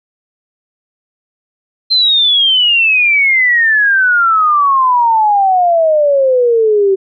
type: exponential sweep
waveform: sine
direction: down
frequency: 4155 to 380 Hz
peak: -7 dBFS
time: 1.9-6.96 s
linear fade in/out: 20 ms
effects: none